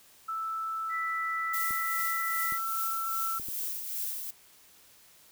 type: tone with pitch glide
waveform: sine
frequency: 1318.5 to 1332.3 Hz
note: E6 to E6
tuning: 0 to +18 cents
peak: -31 dBFS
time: 0.28-3.39 s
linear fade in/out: 10 ms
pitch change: +18 cents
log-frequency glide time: 1.35-2.27 s
type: tone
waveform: sine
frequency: 1975.5 Hz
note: B6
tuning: in tune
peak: -33 dBFS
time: 0.89-2.59 s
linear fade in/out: 50 ms
type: noise with tremolo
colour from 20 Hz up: violet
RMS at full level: -33 dBFS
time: 1.53-4.31 s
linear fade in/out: 10 ms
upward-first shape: triangle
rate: 2.5 Hz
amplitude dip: 50%
type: clicks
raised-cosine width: 3 ms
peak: -33 dBFS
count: 4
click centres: 1.708 / 2.523 / 3.398 / 3.486 s
effects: white hiss -58 dBFS RMS until 5.31 s